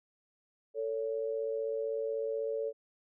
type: tone pair together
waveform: sine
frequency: 446.3 / 562.3 Hz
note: A4 / C#5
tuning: +25 / +25 cents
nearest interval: major third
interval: 400 cents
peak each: -33 / -36 dBFS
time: 0.74-2.73 s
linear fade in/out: 50 ms
effects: none